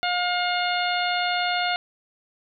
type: harmonic tone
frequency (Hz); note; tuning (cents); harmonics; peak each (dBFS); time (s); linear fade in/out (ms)
713; F5; +36; 1 / 2 / 3 / 4 / 5 / 6; -25 / -28 / -30 / -31 / -32 / -33; 0.03-1.76; 0
effects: none